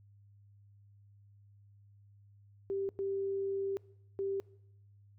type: tone bursts at uneven times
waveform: sine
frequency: 392 Hz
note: G4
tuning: in tune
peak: -32 dBFS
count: 3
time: 2.7-2.89 / 2.99-3.77 / 4.19-4.4 s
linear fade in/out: 0 ms
effects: noise-tail reverb RT60 0.8 s tail -22 dB re dry + added 101 Hz sine -58 dBFS peak until 5.18 s